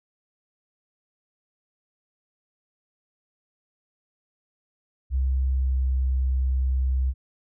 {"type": "tone with pitch glide", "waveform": "sine", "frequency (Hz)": [65.6, 64.96], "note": ["C2", "C2"], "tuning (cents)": [5, -12], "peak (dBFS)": -20, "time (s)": [5.1, 7.14], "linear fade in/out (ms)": 50, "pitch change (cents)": -17, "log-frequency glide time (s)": [5.51, 5.79], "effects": []}